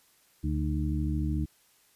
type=harmonic tone with a mistuned harmonic; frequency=73.42 Hz; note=D2; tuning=in tune; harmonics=1 / 2 / 3 / 4; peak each=-29 / -32 / -36 / -34 dBFS; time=0.43-1.46 s; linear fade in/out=20 ms; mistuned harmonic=4; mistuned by=+70 cents; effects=white hiss -64 dBFS RMS until 1.95 s + resampled to 32000 Hz